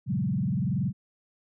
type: tone with frequency modulation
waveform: sine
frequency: 160.2 Hz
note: E3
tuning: 49 cents flat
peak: -24 dBFS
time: 0.06-0.93 s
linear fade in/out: 50 ms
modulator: 21.1 Hz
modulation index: 2.2
effects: none